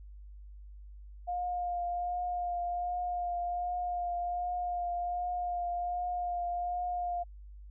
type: tone with vibrato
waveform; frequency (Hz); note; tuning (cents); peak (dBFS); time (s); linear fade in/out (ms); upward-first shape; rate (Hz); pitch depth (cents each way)
sine; 708; F5; +23; -31; 1.27-7.24; 20; triangle; 1.3; 19
effects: added 50 Hz sine -46 dBFS peak until 7.7 s